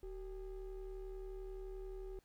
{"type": "ring-modulated tone", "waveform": "triangle", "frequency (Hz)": 207.7, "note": "G#3", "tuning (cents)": 0, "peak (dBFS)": -39, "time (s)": [0.03, 2.19], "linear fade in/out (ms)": 2, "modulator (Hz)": 172, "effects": ["pink hiss -75 dBFS RMS until 2.24 s"]}